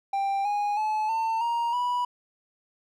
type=tone with pitch steps; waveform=triangle; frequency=789 / 823.9 / 860.4 / 898.5 / 938.3 / 979.8 Hz; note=G5 / G#5 / A5 / A5 / A#5 / B5; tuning=+11 / -14 / -39 / +36 / +11 / -14 cents; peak=-22 dBFS; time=0.13-2.05 s; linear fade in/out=5 ms; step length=320 ms; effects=none